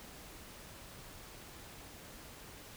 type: silence
effects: pink hiss -52 dBFS RMS until 2.76 s